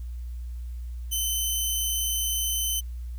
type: tone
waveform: 10% pulse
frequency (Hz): 3053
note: G7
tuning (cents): -46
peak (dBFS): -17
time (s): 1.11-2.81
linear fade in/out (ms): 20
effects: added 60 Hz sine -32 dBFS peak until 3.18 s + white hiss -62 dBFS RMS until 3.18 s